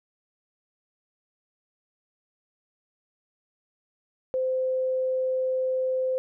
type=tone; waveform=sine; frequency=517 Hz; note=C5; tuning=21 cents flat; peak=-23 dBFS; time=4.34-6.18 s; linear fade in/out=0 ms; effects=none